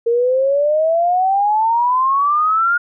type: exponential sweep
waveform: sine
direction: up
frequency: 459.7 to 1432 Hz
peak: -12 dBFS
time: 0.06-2.78 s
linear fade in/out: 10 ms
effects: none